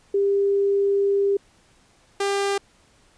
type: tone pair in turn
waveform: sine / sawtooth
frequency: 398.5 / 398.5 Hz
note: G4 / G4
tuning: +28 / +28 cents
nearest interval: unison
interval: 0 cents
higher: neither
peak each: -17 dBFS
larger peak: neither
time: 0.14-1.37 / 2.2-2.58 s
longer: first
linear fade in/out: 5 ms
effects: pink hiss -58 dBFS RMS until 3.17 s + resampled to 22050 Hz